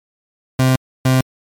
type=tone bursts at uneven times; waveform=30% pulse; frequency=130 Hz; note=C3; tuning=11 cents flat; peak=-8 dBFS; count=2; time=0.59-0.76 / 1.05-1.21 s; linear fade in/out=5 ms; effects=MP3 96 kbps